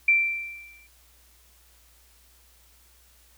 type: tone with exponential decay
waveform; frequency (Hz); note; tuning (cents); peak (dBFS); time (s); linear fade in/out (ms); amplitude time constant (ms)
sine; 2349; D7; 0; -14; 0.08-0.87; 5; 170
effects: added 60 Hz sine -59 dBFS peak until 3.37 s + white hiss -59 dBFS RMS until 3.37 s